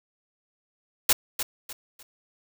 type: noise with echo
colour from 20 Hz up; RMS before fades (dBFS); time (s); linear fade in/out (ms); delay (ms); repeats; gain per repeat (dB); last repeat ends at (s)
white; -18; 1.09-1.13; 5; 300; 3; -10; 2.03
effects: none